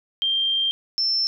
sine tone pair in turn, 3175 / 5340 Hz, G7 / E8, +21 / +22 cents, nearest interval major sixth, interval 901 cents, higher second, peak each -19 dBFS, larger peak neither, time 0.22-0.71 / 0.98-1.27 s, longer first, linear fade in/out 0 ms, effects none

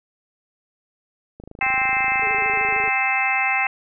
click train, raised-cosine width 2 ms, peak -25 dBFS, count 40, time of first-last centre 1.4-2.877 s, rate 26.4 Hz
harmonic tone, 262.1 Hz, C4, 3 cents sharp, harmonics 3 / 4 / 5 / 6 / 7 / 8 / 9 / 10, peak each -24 / -30 / -32 / -31 / -31 / -22 / -35 / -23 dBFS, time 1.61-3.67 s, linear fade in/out 2 ms
sine tone with vibrato, 422.7 Hz, G#4, 31 cents sharp, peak -31 dBFS, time 2.22-2.89 s, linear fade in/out 2 ms, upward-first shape sine, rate 13 Hz, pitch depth 88 cents each way
effects none

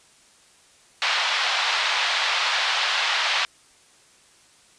white band-pass noise, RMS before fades -23 dBFS, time 1.02-3.45 s, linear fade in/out 0 ms, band 720 to 4100 Hz, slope 24 dB/octave, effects white hiss -55 dBFS RMS until 4.78 s + resampled to 22050 Hz

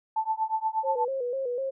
sine tone with tremolo, 880 Hz, A5, in tune, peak -21 dBFS, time 0.16-1.05 s, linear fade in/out 5 ms, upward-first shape triangle, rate 8.4 Hz, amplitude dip 100%
sine tone with vibrato, 512 Hz, C5, 38 cents flat, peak -27 dBFS, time 0.83-1.71 s, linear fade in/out 20 ms, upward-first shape square, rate 4 Hz, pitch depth 82 cents each way
effects none

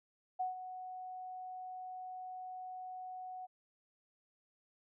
sine tone with ADSR envelope, 740 Hz, F#5, in tune, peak -32 dBFS, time 0.39-3.47 s, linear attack 15 ms, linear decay 140 ms, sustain -11 dB, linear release 24 ms, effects none

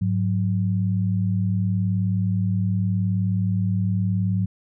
sine tone pair together, 103.83 / 182.98 Hz, G#2 / F#3, 0 / -19 cents, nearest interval minor seventh, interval 981 cents, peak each -21 / -23 dBFS, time 0.01-4.46 s, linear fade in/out 10 ms, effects none

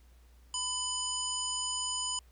harmonic tone with a mistuned harmonic, 998 Hz, B5, 18 cents sharp, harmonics 1 / 3 / 5 / 7 / 9, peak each -40 / -37 / -40 / -36 / -41 dBFS, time 0.54-2.19 s, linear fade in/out 2 ms, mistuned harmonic 9, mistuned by -28 cents, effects added 60 Hz sine -56 dBFS peak until 2.31 s + pink hiss -68 dBFS RMS until 2.31 s

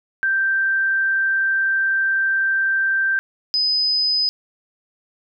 sine tone pair in turn, 1568 / 5017 Hz, G6 / D#8, 0 / +13 cents, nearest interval octave + minor sixth, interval 2013 cents, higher second, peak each -16 dBFS, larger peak neither, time 0.23-3.19 / 3.54-4.29 s, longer first, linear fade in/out 0 ms, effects none

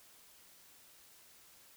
silence, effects white hiss -61 dBFS RMS until 1.76 s

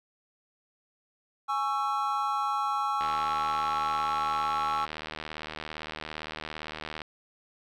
triangle chord, C# minor, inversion second, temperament just, 831.5 / 1108.7 / 1330.5 Hz, G#5 / C#6 / E6, +2 / 0 / +16 cents, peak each -29 dBFS, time 1.48-4.86 s, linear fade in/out 20 ms
click train, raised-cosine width 0.3 ms, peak -20 dBFS, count 312, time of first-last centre 3.01-7.018 s, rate 77.6 Hz
effects none

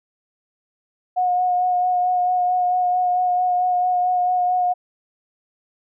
sine tone with vibrato, 724 Hz, F#5, 38 cents flat, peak -16 dBFS, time 1.16-4.74 s, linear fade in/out 20 ms, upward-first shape sine, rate 4.5 Hz, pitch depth 17 cents each way, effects none

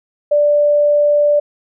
sine tone, 587.3 Hz, D5, in tune, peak -9 dBFS, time 0.31-1.4 s, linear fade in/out 10 ms, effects none

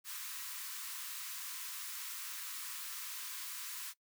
white high-pass noise, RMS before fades -44 dBFS, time 0.04-3.94 s, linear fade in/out 50 ms, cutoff 960 Hz, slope 96 dB/octave, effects noise-tail reverb RT60 0.1 s tail -19 dB re dry

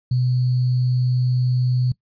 sine tone with sample-and-hold, 125.5 Hz, B2, 28 cents sharp, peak -16 dBFS, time 0.11-1.92 s, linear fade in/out 5 ms, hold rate 4410 Hz, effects noise-tail reverb RT60 0.1 s tail -21 dB re dry + resampled to 11025 Hz

